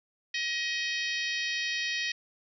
harmonic tone, 631 Hz, D#5, 24 cents sharp, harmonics 3 / 4 / 5 / 6 / 7 / 8 / 9, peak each -33 / -35 / -37 / -39 / -40 / -41 / -42 dBFS, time 0.34-2.12 s, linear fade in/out 5 ms, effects none

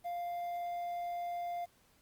triangle tone with quantisation, 698.5 Hz, F5, in tune, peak -34 dBFS, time 0.04-1.66 s, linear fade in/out 20 ms, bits 10, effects pink hiss -68 dBFS RMS until 2.01 s + Opus 32 kbps

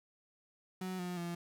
35% pulse tone with pitch steps, 185.5 / 178.56 / 171.88 Hz, F#3 / F3 / F3, +5 / +39 / -27 cents, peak -36 dBFS, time 0.81-1.35 s, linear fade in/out 5 ms, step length 180 ms, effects none

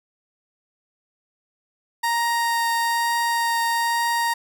30% pulse tone with vibrato, 932.3 Hz, A#5, in tune, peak -17 dBFS, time 2.03-4.34 s, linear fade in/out 10 ms, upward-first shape triangle, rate 1.1 Hz, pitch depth 9 cents each way, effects none

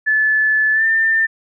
sine tone with pitch glide, 1734 to 1794.1 Hz, A6 to A6, -26 to +33 cents, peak -12 dBFS, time 0.06-1.27 s, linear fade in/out 20 ms, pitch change +59 cents, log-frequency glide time 0.73-0.85 s, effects none

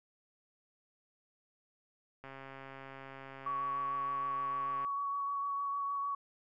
click train, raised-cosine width 0.5 ms, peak -33 dBFS, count 353, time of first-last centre 2.24-4.847 s, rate 135 Hz
sine tone with vibrato, 1124 Hz, C#6, 24 cents sharp, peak -33 dBFS, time 3.46-6.15 s, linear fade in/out 5 ms, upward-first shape sine, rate 6.6 Hz, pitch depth 14 cents each way
effects none

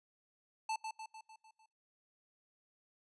square tone with echo, 880 Hz, A5, in tune, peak -35 dBFS, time 0.69-0.76 s, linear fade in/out 5 ms, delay 150 ms, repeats 6, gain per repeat -5 dB, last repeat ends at 1.66 s, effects noise-tail reverb RT60 0.4 s tail -25 dB re dry + resampled to 22050 Hz

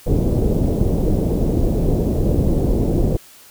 pink low-pass noise, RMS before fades -17 dBFS, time 0.06-3.17 s, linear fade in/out 10 ms, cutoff 510 Hz, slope 24 dB/octave, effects white hiss -45 dBFS RMS until 3.5 s

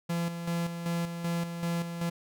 45% pulse tone with tremolo, 170 Hz, F3, 46 cents flat, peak -28 dBFS, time 0.09-2.1 s, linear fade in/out 10 ms, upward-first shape square, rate 2.6 Hz, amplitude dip 55%, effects none

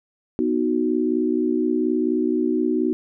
sine chord, B major, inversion none, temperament equal, 246.9 / 311.1 / 370 Hz, B3 / D#4 / F#4, 0 / 0 / 0 cents, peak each -23 / -22 / -23 dBFS, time 0.39-2.93 s, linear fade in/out 0 ms, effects none

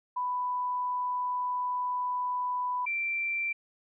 sine tone pair in turn, 993 / 2351 Hz, B5 / D7, +9 / +1 cents, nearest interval octave + minor third, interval 1492 cents, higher second, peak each -28 dBFS, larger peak neither, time 0.16-2.86 / 2.86-3.53 s, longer first, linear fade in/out 10 ms, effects none

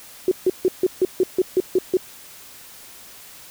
sine tone bursts, 370 Hz, F#4, in tune, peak -13 dBFS, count 10, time 0.28-1.97 s, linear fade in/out 2 ms, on 34 ms, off 150 ms, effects white hiss -43 dBFS RMS until 3.5 s

